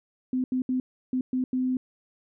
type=tone bursts at uneven times; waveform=sine; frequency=255.7 Hz; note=C4; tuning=40 cents flat; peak=-23 dBFS; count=6; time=0.33-0.44 / 0.52-0.62 / 0.69-0.8 / 1.13-1.21 / 1.33-1.44 / 1.53-1.77 s; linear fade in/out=2 ms; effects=none